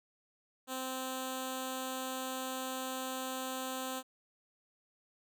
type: tone with notch filter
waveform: 5% pulse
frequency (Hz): 260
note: C4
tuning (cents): -11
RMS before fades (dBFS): -39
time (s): 0.67-4.03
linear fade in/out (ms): 50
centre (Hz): 2100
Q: 0.88
effects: none